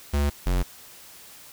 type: tone pair in turn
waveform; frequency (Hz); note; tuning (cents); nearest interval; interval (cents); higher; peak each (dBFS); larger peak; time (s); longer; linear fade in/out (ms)
square; 71.8 / 45.13; D2 / F#1; -39 / -42; minor sixth; 803; first; -21; neither; 0.13-0.3 / 0.46-0.63; neither; 10
effects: white hiss -47 dBFS RMS until 1.52 s